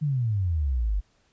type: exponential sweep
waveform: sine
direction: down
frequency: 156.1 to 46.25 Hz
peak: -22 dBFS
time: 0.01-1.01 s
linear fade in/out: 20 ms
effects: pink hiss -66 dBFS RMS until 1.32 s + resampled to 16000 Hz